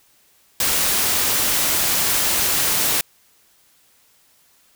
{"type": "noise", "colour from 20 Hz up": "white", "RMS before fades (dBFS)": -19, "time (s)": [0.6, 3.01], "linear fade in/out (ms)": 2, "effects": ["white hiss -57 dBFS RMS until 4.75 s"]}